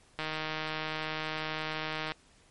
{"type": "click train", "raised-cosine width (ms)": 0.3, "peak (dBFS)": -18, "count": 302, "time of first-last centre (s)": [0.19, 2.119], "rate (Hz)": 156, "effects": ["pink hiss -62 dBFS RMS until 2.5 s", "MP3 48 kbps"]}